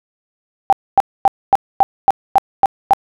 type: tone bursts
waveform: sine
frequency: 784 Hz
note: G5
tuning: in tune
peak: -5 dBFS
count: 9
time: 0.7-2.934 s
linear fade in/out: 0 ms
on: 26 ms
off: 250 ms
effects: none